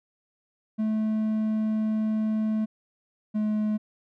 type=tone pair in turn; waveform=triangle; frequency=217.1 / 213.2 Hz; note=A3 / G#3; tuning=-23 / +46 cents; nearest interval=unison; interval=31 cents; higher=first; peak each=-21 dBFS; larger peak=neither; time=0.78-2.66 / 3.34-3.78 s; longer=first; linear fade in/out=20 ms; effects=none